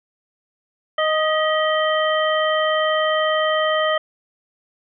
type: harmonic tone with a mistuned harmonic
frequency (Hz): 622.3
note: D#5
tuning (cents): 0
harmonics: 1 / 2 / 3 / 5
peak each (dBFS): -19 / -22 / -24 / -26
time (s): 0.98-3.98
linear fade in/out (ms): 5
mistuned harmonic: 3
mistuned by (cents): +44
effects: none